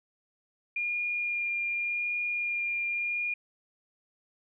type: tone with vibrato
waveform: sine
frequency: 2414 Hz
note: D7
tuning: 47 cents sharp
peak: -28 dBFS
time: 0.76-3.34 s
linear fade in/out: 5 ms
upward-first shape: sine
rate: 0.87 Hz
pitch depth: 10 cents each way
effects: none